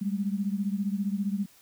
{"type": "beating tone pair", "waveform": "sine", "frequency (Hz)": [196, 211], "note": ["G3", "G#3"], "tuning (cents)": [0, 28], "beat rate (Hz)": 15, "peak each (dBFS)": [-28, -31], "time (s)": [0.01, 1.46], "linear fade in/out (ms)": 10, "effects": ["white hiss -58 dBFS RMS until 1.61 s"]}